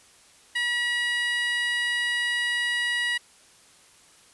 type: tone with high-pass filter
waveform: 15% pulse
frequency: 963 Hz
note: B5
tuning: 44 cents flat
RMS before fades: -26 dBFS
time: 0.55-3.18 s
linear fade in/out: 10 ms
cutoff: 2000 Hz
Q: 3.2
effects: white hiss -55 dBFS RMS until 4.33 s + resampled to 24000 Hz